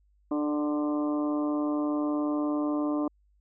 harmonic tone with a mistuned harmonic, 148.6 Hz, D3, 21 cents sharp, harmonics 2 / 3 / 4 / 5 / 6 / 7 / 8, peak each -26 / -41 / -35 / -42 / -47 / -39 / -43 dBFS, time 0.31-3.08 s, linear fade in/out 5 ms, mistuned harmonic 3, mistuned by -30 cents, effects added 50 Hz sine -62 dBFS peak until 3.4 s

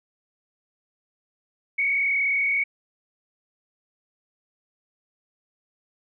sine tone with frequency modulation, 2230 Hz, C#7, 10 cents sharp, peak -20 dBFS, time 1.78-2.64 s, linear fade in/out 10 ms, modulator 38.7 Hz, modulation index 1.4, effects none

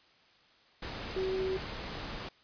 sine tone in noise, 377.8 Hz, F#4, 36 cents sharp, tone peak -30 dBFS, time 1.16-1.57 s, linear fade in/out 5 ms, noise pink, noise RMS -40 dBFS, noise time 0.82-2.29 s, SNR +7 dB, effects white hiss -63 dBFS RMS until 2.43 s + resampled to 11025 Hz

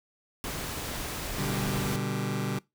pink noise, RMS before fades -35 dBFS, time 0.44-1.96 s, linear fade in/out 0 ms
sawtooth chord, G major, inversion first, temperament just, 122.5 / 147 / 196 Hz, B2 / D3 / G3, -14 / +2 / 0 cents, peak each -29 dBFS, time 1.38-2.59 s, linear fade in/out 5 ms
effects noise-tail reverb RT60 0.2 s tail -22 dB re dry

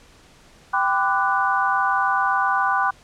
sine chord, G major seventh, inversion none, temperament equal with one note detuned, 784 / 1007.4 / 1174.7 / 1480 Hz, G5 / B5 / D6 / F#6, 0 / +34 / 0 / 0 cents, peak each -23 dBFS, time 0.73-2.91 s, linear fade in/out 10 ms, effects pink hiss -51 dBFS RMS until 3.03 s + low-pass 8000 Hz 12 dB/octave

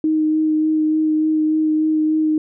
sine tone with vibrato, 311.1 Hz, D#4, in tune, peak -14 dBFS, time 0.04-2.38 s, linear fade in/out 2 ms, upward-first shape sine, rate 3.4 Hz, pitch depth 12 cents each way, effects none

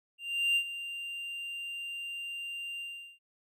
triangle tone with ADSR envelope, 2786 Hz, F7, 5 cents flat, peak -22 dBFS, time 0.18-3.19 s, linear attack 380 ms, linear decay 74 ms, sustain -13 dB, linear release 390 ms, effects none

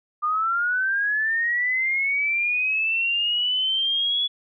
sine linear sweep, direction up, 1202 to 3406 Hz, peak -20 dBFS, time 0.22-4.28 s, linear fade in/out 20 ms, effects none

